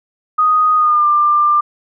sine tone with pitch glide, 1244.5 to 1191 Hz, D#6 to D6, 0 to +24 cents, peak -9 dBFS, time 0.38-1.61 s, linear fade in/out 10 ms, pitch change -76 cents, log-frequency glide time 0.76-1.06 s, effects none

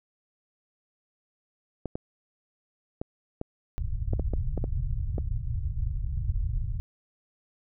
clicks, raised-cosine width 2 ms, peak -18 dBFS, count 10, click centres 1.857 / 1.955 / 3.015 / 3.414 / 4.134 / 4.196 / 4.336 / 4.577 / 4.641 / 5.182 s
pink low-pass noise, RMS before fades -29 dBFS, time 3.78-6.8 s, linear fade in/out 0 ms, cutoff 130 Hz, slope 48 dB/octave
effects none

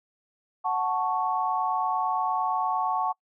sine chord, F# minor, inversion none, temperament equal, 740 / 880 / 1108.7 Hz, F#5 / A5 / C#6, 0 / 0 / 0 cents, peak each -28 dBFS, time 0.64-3.13 s, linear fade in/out 20 ms, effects noise-tail reverb RT60 0.1 s tail -26 dB re dry

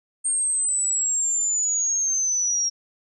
sine linear sweep, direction down, 8630 to 5588 Hz, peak -20 dBFS, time 0.24-2.7 s, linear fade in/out 20 ms, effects none

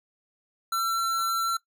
square tone, 1349 Hz, E6, 40 cents sharp, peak -25 dBFS, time 0.72-1.57 s, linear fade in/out 5 ms, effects noise-tail reverb RT60 0.1 s tail -18 dB re dry

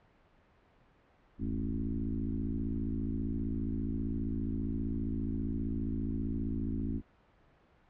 sine tone with frequency modulation, 146.83 Hz, D3, in tune, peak -31 dBFS, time 1.38-7.02 s, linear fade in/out 50 ms, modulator 55 Hz, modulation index 2.8, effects pink hiss -65 dBFS RMS until 7.89 s + low-pass 2000 Hz 12 dB/octave

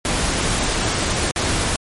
pink noise with dropouts, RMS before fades -20 dBFS, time 0.05-1.76 s, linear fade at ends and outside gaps 1 ms, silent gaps 1.312-1.36 s, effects MP3 48 kbps

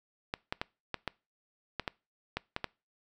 clicks, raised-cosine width 0.3 ms, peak -16 dBFS, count 10, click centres 0.339 / 0.525 / 0.615 / 0.943 / 1.077 / 1.797 / 1.878 / 2.37 / 2.564 / 2.643 s, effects noise-tail reverb RT60 0.3 s tail -24 dB re dry

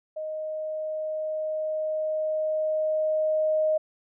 sine tone with level ramp, 622.3 Hz, D#5, in tune, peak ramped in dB -30 to -20 dBFS, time 0.16-3.78 s, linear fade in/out 10 ms, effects none

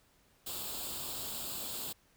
white noise with comb filter, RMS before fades -40 dBFS, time 0.46-1.93 s, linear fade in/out 10 ms, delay 0.25 ms, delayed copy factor +0.7, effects pink hiss -68 dBFS RMS until 2.16 s

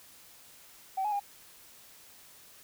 sine tone with pitch steps, 767 / 841 / 809 Hz, G5 / G#5 / G#5, -38 / +22 / -46 cents, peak -27 dBFS, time 0.97-1.198 s, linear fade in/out 10 ms, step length 76 ms, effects tanh soft clip ceiling -24 dBFS + white hiss -55 dBFS RMS until 2.63 s

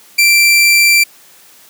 sawtooth tone, 2351 Hz, D7, 1 cent sharp, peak -3 dBFS, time 0.18-1.04 s, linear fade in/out 10 ms, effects white hiss -43 dBFS RMS until 1.69 s + high-pass 150 Hz 12 dB/octave

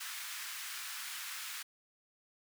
pink high-pass noise, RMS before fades -43 dBFS, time 0-1.63 s, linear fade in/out 10 ms, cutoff 1300 Hz, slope 24 dB/octave, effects none

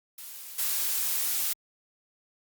blue noise with level steps, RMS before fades -42 / -28 dBFS, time 0.18-1.53 s, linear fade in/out 2 ms, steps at 0.58 s, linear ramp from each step 10 ms, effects Opus 48 kbps

